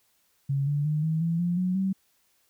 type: tone with pitch steps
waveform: sine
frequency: 138.59 / 145.14 / 152.01 / 159.2 / 166.73 / 174.61 / 182.87 / 191.52 Hz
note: C#3 / D3 / D#3 / D#3 / E3 / F3 / F#3 / G3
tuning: 0 / -20 / -40 / +40 / +20 / 0 / -20 / -40 cents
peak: -23 dBFS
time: 0.49-1.93 s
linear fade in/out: 10 ms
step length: 180 ms
effects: white hiss -68 dBFS RMS until 2.49 s